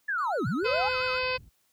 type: linear two-way sweep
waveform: sine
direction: down then up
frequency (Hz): 1760 to 104.1 to 873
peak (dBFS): -26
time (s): 0.08-0.89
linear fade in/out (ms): 10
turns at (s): 0.47
type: tone with vibrato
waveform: triangle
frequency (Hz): 1370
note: F6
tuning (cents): -34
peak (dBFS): -33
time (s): 0.18-1.19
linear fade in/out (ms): 5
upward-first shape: sine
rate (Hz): 7.2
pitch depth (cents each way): 150
type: low-pass noise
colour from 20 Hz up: pink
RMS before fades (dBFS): -46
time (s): 0.62-1.49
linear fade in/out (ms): 10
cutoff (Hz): 100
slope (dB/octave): 12
type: harmonic tone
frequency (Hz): 510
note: C5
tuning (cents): -44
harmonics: 1 / 2 / 3 / 4 / 5 / 6 / 7 / 8 / 9 / 10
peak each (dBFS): -31 / -34 / -37 / -39 / -31 / -42 / -44 / -45 / -38 / -46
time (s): 0.64-1.38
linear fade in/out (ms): 20
effects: white hiss -70 dBFS RMS until 1.72 s + high-pass 60 Hz 12 dB/octave